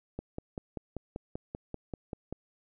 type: click train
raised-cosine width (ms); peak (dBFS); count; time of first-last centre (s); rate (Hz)
2; -23; 12; 0.19-2.326; 5.15
effects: none